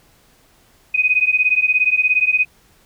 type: beating tone pair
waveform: sine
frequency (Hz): 2493 / 2510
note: D#7 / D#7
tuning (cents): +3 / +15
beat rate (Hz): 17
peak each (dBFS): -16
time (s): 0.94-2.45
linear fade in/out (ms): 10
effects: pink hiss -54 dBFS RMS until 2.85 s